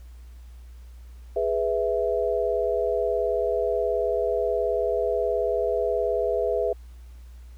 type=chord; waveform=sine; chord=E major; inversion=first; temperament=equal; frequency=415.3 / 493.9 / 659.3 Hz; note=G#4 / B4 / E5; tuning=0 / 0 / 0 cents; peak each=-26 dBFS; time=1.36-6.73 s; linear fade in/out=5 ms; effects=added 60 Hz sine -41 dBFS peak until 7.57 s + pink hiss -61 dBFS RMS until 7.57 s